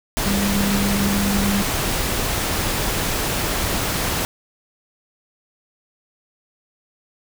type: tone in noise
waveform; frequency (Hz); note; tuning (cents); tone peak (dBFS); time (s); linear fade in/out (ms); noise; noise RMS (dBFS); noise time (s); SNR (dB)
sine; 200; G3; +35; -19; 0.26-1.62; 0; pink; -22; 0.17-4.25; 0
effects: none